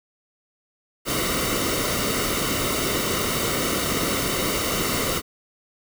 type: noise with comb filter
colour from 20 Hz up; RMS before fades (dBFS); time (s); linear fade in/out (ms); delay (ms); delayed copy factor
pink; -24; 1.05-5.22; 50; 1.2; -0.65
effects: none